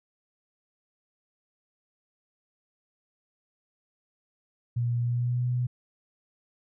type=tone with pitch glide; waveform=sine; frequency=119.6 to 123.67 Hz; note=A#2 to B2; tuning=+45 to +3 cents; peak=-24 dBFS; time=4.76-5.67 s; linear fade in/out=10 ms; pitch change=+58 cents; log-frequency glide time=5-5.45 s; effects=none